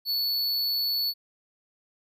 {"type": "tone", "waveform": "square", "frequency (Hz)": 4435, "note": "C#8", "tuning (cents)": 0, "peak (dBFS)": -25, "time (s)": [0.05, 1.14], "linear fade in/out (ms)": 50, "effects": []}